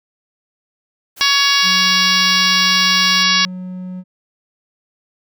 white noise, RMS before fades -36 dBFS, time 1.16-3.24 s, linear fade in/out 20 ms
harmonic tone, 560 Hz, C#5, 18 cents sharp, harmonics 2 / 3 / 4 / 5 / 6 / 7 / 8 / 9 / 10, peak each -20 / -20 / -20 / -20 / -20 / -20 / -20 / -20 / -20 dBFS, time 1.21-3.45 s, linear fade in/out 0 ms
triangle tone, 183.3 Hz, F#3, 16 cents flat, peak -23 dBFS, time 1.62-4.04 s, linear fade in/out 50 ms
effects none

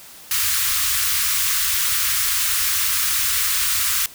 white band-stop noise, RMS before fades -20 dBFS, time 0.31-4.06 s, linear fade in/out 2 ms, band 100 to 1100 Hz, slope 48 dB/octave, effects white hiss -42 dBFS RMS until 4.14 s

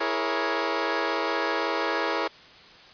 15% pulse chord, A# half-diminished seventh, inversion second, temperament equal with one note detuned, 329.6 / 415.3 / 471.6 / 554.4 Hz, E4 / G#4 / A#4 / C#5, 0 / 0 / +20 / 0 cents, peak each -24 dBFS, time 0-2.28 s, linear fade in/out 10 ms, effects white hiss -49 dBFS RMS until 2.93 s + resampled to 11025 Hz

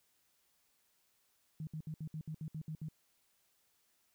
sine tone bursts, 156.2 Hz, D#3, 7 cents sharp, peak -39 dBFS, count 10, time 1.6-2.886 s, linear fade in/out 2 ms, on 71 ms, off 64 ms, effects white hiss -75 dBFS RMS until 4.14 s

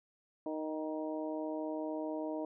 harmonic tone with a mistuned harmonic, 155.56 Hz, D#3, in tune, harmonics 2 / 3 / 4 / 5 / 6, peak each -38 / -44 / -40 / -50 / -47 dBFS, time 0.46-2.45 s, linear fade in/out 2 ms, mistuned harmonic 6, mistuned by +18 cents, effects none

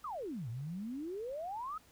sine exponential two-way sweep, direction down then up, 1315 to 110 to 1315 Hz, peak -38 dBFS, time 0.04-1.78 s, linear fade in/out 5 ms, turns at 0.49 s, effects added 60 Hz sine -70 dBFS peak until 1.91 s + pink hiss -64 dBFS RMS until 1.91 s

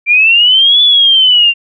sine linear two-way sweep, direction up then down, 2349 to 3472 to 2754 Hz, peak -4 dBFS, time 0.06-1.54 s, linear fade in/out 50 ms, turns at 0.82 s, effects none

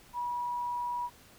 sine tone, 969 Hz, B5, 33 cents flat, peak -31 dBFS, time 0.13-1.1 s, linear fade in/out 50 ms, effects pink hiss -57 dBFS RMS until 1.38 s

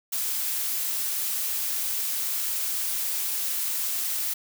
blue noise, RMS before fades -28 dBFS, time 0.12-4.34 s, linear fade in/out 10 ms, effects none

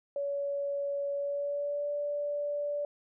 sine tone with pitch glide, 565 to 581.6 Hz, C#5 to D5, +33 to -17 cents, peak -30 dBFS, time 0.16-2.85 s, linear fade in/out 2 ms, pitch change +50 cents, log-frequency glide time 1.13-1.9 s, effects none

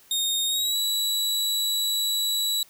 sawtooth tone with pitch glide, 3697 to 3917 Hz, A#7 to B7, -15 to -15 cents, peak -20 dBFS, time 0.11-2.63 s, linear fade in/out 2 ms, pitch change +100 cents, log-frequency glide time 0.46-0.76 s, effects white hiss -55 dBFS RMS until 2.69 s

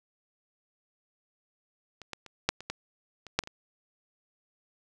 clicks, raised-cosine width 0.2 ms, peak -27 / -19 / -29 / -6 / -25 / -16 / -27 / -6 / -26 / -24 dBFS, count 10, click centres 2.017 / 2.133 / 2.263 / 2.49 / 2.606 / 2.7 / 3.267 / 3.39 / 3.437 / 3.474 s, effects none

